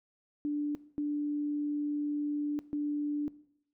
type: tone bursts at uneven times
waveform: sine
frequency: 293.7 Hz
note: D4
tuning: in tune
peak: -29 dBFS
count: 3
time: 0.45-0.75 / 0.98-2.59 / 2.73-3.28 s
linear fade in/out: 0 ms
effects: noise-tail reverb RT60 0.7 s tail -19 dB re dry